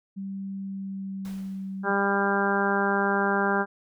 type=tone with pitch glide; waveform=sine; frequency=194.9 to 192.77 Hz; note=G3 to G3; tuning=-10 to -29 cents; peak=-31 dBFS; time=0.16-1.92 s; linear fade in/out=20 ms; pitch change=-19 cents; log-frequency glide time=0.62-1.41 s
type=noise with exponential decay; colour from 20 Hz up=pink; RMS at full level=-46 dBFS; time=1.25-2.04 s; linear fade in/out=0 ms; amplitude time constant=170 ms
type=harmonic tone; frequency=199 Hz; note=G3; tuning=26 cents sharp; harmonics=1 / 2 / 3 / 4 / 5 / 6 / 7 / 8; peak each=-28 / -28 / -33 / -29 / -31 / -34 / -30 / -29 dBFS; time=1.83-3.66 s; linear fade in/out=50 ms
effects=none